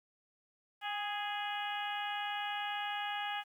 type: harmonic tone with a mistuned harmonic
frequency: 415.3 Hz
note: G#4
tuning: in tune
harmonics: 2 / 3 / 4 / 5 / 6 / 7 / 8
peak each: -38 / -46 / -42 / -47 / -47 / -43 / -50 dBFS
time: 0.81-3.44 s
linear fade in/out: 50 ms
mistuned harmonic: 2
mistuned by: -26 cents
effects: 11-bit